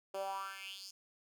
10% pulse tone with high-pass filter sweep, 193.8 Hz, G3, 20 cents flat, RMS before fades -43 dBFS, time 0.14-0.91 s, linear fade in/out 5 ms, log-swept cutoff 470 to 5800 Hz, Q 5, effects none

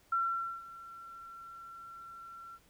sine tone with ADSR envelope, 1357 Hz, E6, 50 cents sharp, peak -27 dBFS, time 0.12-2.59 s, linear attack 6 ms, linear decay 490 ms, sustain -19 dB, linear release 48 ms, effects pink hiss -66 dBFS RMS until 2.69 s

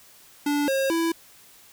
square tone with pitch steps, 290.4 / 539 / 331.2 Hz, D4 / C#5 / E4, -19 / -49 / +8 cents, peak -22 dBFS, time 0.46-1.12 s, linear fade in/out 5 ms, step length 220 ms, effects white hiss -52 dBFS RMS until 1.72 s

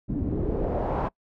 pink noise with low-pass filter sweep, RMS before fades -27 dBFS, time 0.08-1.09 s, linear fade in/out 20 ms, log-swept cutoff 230 to 980 Hz, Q 2.3, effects noise-tail reverb RT60 0.1 s tail -24 dB re dry

